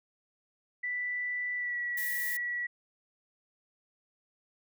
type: tone with pitch glide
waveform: sine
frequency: 1975.5 to 1937.1 Hz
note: B6 to B6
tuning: 0 to -34 cents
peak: -31 dBFS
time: 0.83-2.67 s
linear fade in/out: 10 ms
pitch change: -34 cents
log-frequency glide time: 1.56-1.77 s
type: noise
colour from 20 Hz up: violet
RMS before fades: -38 dBFS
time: 1.97-2.37 s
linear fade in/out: 5 ms
effects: none